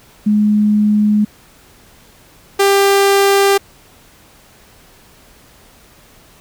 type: tone pair in turn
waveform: sine / sawtooth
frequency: 210 / 396.4 Hz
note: G#3 / G4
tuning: +19 / +19 cents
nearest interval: major seventh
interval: 1100 cents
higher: second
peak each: -9 / -5 dBFS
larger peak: second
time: 0.26-1.25 / 2.59-3.58 s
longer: neither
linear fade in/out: 10 ms
effects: pink hiss -46 dBFS RMS until 6.4 s